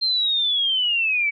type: linear sweep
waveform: sine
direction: down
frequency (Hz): 4189 to 2254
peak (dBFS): -18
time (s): 0.01-1.31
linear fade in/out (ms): 20
effects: none

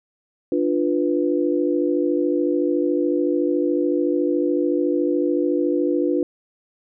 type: chord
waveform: sine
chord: B diminished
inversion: first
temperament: equal with one note detuned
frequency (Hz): 295.4 / 349.2 / 493.9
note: D4 / F4 / B4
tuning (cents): +10 / 0 / 0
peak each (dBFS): -21 / -21 / -24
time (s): 0.52-6.23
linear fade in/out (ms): 2
effects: none

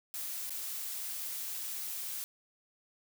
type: noise with dropouts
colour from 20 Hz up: blue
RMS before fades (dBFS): -39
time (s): 0.14-2.24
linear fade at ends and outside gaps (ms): 0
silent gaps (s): 0.495-0.505
effects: none

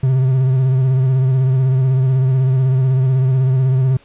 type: tone with vibrato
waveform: triangle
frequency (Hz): 130.81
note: C3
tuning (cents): 0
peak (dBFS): -9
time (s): 0.03-3.97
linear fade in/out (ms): 5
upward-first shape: sine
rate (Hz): 16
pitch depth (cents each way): 45
effects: pink hiss -49 dBFS RMS until 4.04 s + resampled to 8000 Hz

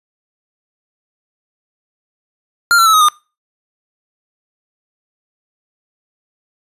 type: tone with pitch steps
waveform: square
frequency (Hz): 1396.9 / 1349.3 / 1303.4 / 1259 / 1216.1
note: F6 / E6 / E6 / D#6 / D#6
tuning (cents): 0 / +40 / -20 / +20 / -40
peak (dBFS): -8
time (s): 2.71-3.085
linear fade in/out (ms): 0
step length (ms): 75
effects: noise-tail reverb RT60 0.3 s tail -23 dB re dry + resampled to 32000 Hz

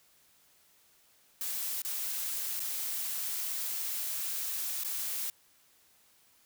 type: noise with dropouts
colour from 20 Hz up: blue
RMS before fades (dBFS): -35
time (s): 1.41-5.3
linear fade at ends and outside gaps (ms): 1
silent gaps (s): 1.819-1.849 / 2.595-2.602 / 4.836-4.847
effects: white hiss -65 dBFS RMS until 6.45 s

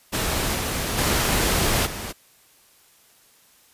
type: noise with level steps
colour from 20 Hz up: pink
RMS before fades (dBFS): -24 / -26 / -21 / -32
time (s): 0.12-2.13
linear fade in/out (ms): 20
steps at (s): 0.54 / 0.97 / 1.85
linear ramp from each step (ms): 20
effects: white hiss -56 dBFS RMS until 3.73 s + resampled to 32000 Hz

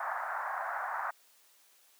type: band-pass noise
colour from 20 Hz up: pink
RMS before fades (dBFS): -36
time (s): 0-1.11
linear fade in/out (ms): 5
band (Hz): 690 to 1700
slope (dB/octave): 48
effects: white hiss -64 dBFS RMS until 1.99 s + high-pass 400 Hz 12 dB/octave

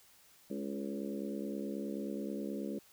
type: harmonic tone with a mistuned harmonic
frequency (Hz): 69.4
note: C#2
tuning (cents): +3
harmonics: 3 / 4 / 5 / 6 / 7 / 8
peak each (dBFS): -40 / -42 / -44 / -46 / -47 / -48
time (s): 0.5-2.79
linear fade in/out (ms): 5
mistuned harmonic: 5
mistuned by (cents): -28
effects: white hiss -63 dBFS RMS until 2.92 s

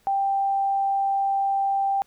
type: tone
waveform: sine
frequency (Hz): 787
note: G5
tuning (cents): +7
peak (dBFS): -20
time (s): 0.07-2.02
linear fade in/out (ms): 0
effects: pink hiss -62 dBFS RMS until 2.06 s

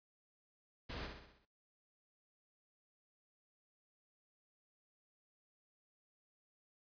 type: noise with echo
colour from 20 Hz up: pink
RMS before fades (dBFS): -45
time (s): 0.89-1.07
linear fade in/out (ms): 10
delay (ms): 64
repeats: 6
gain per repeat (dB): -5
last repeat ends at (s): 1.454
effects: noise-tail reverb RT60 0.3 s tail -22 dB re dry + resampled to 11025 Hz

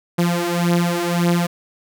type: beating tone pair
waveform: sawtooth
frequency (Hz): 172 / 173.8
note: F3 / F3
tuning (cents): -26 / -8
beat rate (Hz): 1.8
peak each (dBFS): -16 / -15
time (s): 0.18-1.47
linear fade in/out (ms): 10
effects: none

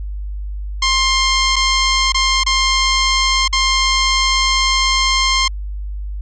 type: tone with dropouts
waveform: 10% pulse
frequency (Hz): 1058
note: C6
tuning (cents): +19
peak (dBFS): -4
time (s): 0.82-5.48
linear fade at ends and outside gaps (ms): 5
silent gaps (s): 1.559-1.563 / 2.122-2.144 / 2.436-2.463 / 3.479-3.527
effects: added 50 Hz sine -22 dBFS peak until 6.21 s + resampled to 16000 Hz

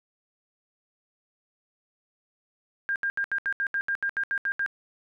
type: tone bursts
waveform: sine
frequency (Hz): 1604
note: G6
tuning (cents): +39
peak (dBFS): -24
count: 13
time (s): 2.89-4.662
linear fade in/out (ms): 0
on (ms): 68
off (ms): 74
effects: none

